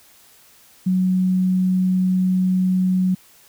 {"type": "tone", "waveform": "sine", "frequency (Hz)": 185, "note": "F#3", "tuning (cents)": 0, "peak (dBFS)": -15, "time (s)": [0.86, 3.15], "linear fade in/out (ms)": 10, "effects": ["white hiss -51 dBFS RMS until 3.48 s"]}